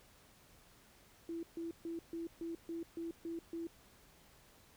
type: tone bursts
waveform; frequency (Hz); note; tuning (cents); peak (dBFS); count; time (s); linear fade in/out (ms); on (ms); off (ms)
sine; 333.4; E4; +20; -39; 9; 1.29-3.67; 2; 140; 140
effects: pink hiss -64 dBFS RMS until 4.76 s